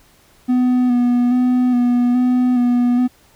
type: tone with vibrato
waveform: triangle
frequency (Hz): 246.9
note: B3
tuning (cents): 0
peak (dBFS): -10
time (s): 0.48-3.08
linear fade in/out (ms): 20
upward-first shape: square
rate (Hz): 1.2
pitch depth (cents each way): 22
effects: pink hiss -52 dBFS RMS until 3.35 s